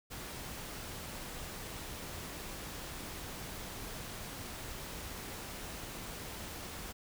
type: noise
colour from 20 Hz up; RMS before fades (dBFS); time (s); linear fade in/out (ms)
pink; -44; 0.1-6.93; 20
effects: none